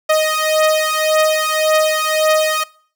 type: beating tone pair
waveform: sawtooth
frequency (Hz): 622.3 / 624.1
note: D#5 / D#5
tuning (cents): 0 / +5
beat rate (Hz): 1.8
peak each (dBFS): -12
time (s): 0.09-2.64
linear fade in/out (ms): 10
effects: noise-tail reverb RT60 0.5 s tail -23 dB re dry